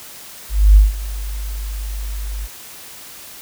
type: tone with ADSR envelope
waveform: sine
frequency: 50.6 Hz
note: G#1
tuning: 44 cents flat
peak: -3 dBFS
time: 0.49-2.48 s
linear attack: 270 ms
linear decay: 160 ms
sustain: -19 dB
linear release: 38 ms
effects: white hiss -37 dBFS RMS until 3.41 s